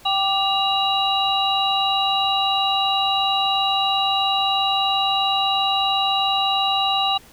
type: tone cluster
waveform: sine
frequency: 780 / 1177 / 2826 / 3900 Hz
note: G5 / D6 / F7 / B7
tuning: -9 / +3 / +20 / -23 cents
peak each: -21 / -27 / -24 / -22 dBFS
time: 0.05-7.18 s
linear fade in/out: 10 ms
effects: pink hiss -48 dBFS RMS until 7.32 s